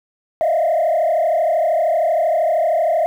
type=tone with frequency modulation; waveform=sine; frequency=655 Hz; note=E5; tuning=11 cents flat; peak=-12 dBFS; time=0.41-3.06 s; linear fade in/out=0 ms; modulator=32.9 Hz; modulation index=1.5; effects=tanh soft clip ceiling -11 dBFS + 8-bit